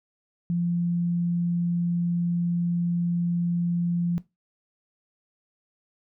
sine tone, 172.8 Hz, F3, 18 cents flat, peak -22 dBFS, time 0.5-4.18 s, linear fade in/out 0 ms, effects noise-tail reverb RT60 0.2 s tail -17 dB re dry

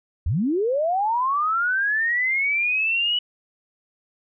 sine linear sweep, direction up, 61.74 to 2960 Hz, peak -19 dBFS, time 0.26-3.19 s, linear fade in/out 5 ms, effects none

